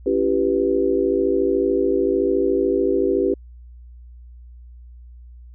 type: chord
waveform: sine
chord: C# half-diminished seventh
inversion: none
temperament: equal with one note detuned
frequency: 277.2 / 338.3 / 392 / 493.9 Hz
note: C#4 / E4 / G4 / B4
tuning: 0 / +45 / 0 / 0 cents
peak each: -24 / -23 / -19 / -23 dBFS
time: 0.06-3.34 s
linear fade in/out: 5 ms
effects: added 60 Hz sine -39 dBFS peak until 5.54 s